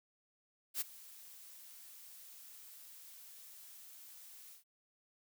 blue noise with ADSR envelope, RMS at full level -35 dBFS, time 0.74-4.64 s, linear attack 67 ms, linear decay 20 ms, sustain -20 dB, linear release 120 ms, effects none

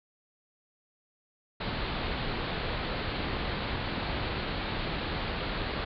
pink low-pass noise, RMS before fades -33 dBFS, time 1.6-5.85 s, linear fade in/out 10 ms, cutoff 4500 Hz, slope 96 dB/octave, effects none

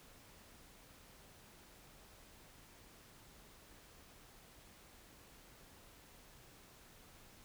silence, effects pink hiss -61 dBFS RMS until 7.44 s

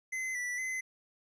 square tone with pitch steps, 2049 / 1966 / 2043 Hz, C7 / B6 / C7, -37 / -8 / -42 cents, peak -34 dBFS, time 0.12-0.81 s, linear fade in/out 10 ms, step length 230 ms, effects low-pass 10000 Hz 12 dB/octave

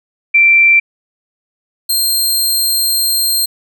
sine / 15% pulse tone pair in turn, 2349 / 4185 Hz, D7 / C8, 0 / 0 cents, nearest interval minor seventh, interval 1000 cents, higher second, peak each -5 dBFS, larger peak neither, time 0.34-0.8 / 1.89-3.46 s, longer second, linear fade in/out 10 ms, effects none

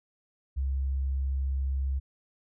sine tone, 67.3 Hz, C2, 49 cents sharp, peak -26 dBFS, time 0.56-2 s, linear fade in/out 20 ms, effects none

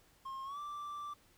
triangle tone with pitch glide, 1069 to 1172.5 Hz, C6 to D6, +37 to -3 cents, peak -39 dBFS, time 0.25-1.14 s, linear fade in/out 10 ms, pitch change +160 cents, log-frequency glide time 0.44-0.59 s, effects pink hiss -67 dBFS RMS until 1.37 s

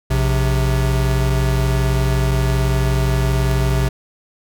square tone pair together, 58.74 / 130.81 Hz, A#1 / C3, +14 / 0 cents, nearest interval octave + major second, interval 1386 cents, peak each -18 dBFS, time 0.1-3.89 s, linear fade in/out 10 ms, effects none

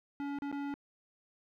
square tone with dropouts, 283.2 Hz, C#4, 37 cents sharp, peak -36 dBFS, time 0.2-0.74 s, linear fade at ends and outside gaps 0 ms, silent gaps 0.387-0.421 / 0.515-0.526 s, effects low-pass 2000 Hz 12 dB/octave + 12-bit

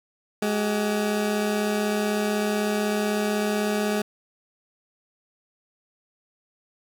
20% pulse tone pair together, 210 / 384 Hz, G#3 / G4, +19 / -36 cents, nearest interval minor seventh, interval 1045 cents, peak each -18 / -27 dBFS, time 0.42-4.02 s, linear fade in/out 5 ms, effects none

